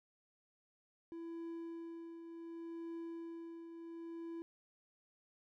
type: tone with tremolo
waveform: triangle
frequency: 333.5 Hz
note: E4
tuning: 20 cents sharp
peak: -40 dBFS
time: 1.12-4.42 s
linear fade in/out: 0 ms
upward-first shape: triangle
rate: 0.68 Hz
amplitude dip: 55%
effects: none